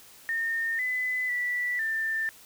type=tone with pitch steps; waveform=sine; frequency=1826 / 2008 / 1963 / 1785 Hz; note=A#6 / B6 / B6 / A6; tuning=-36 / +28 / -11 / +24 cents; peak=-26 dBFS; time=0.29-2.29 s; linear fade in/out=0 ms; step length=500 ms; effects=white hiss -52 dBFS RMS until 2.45 s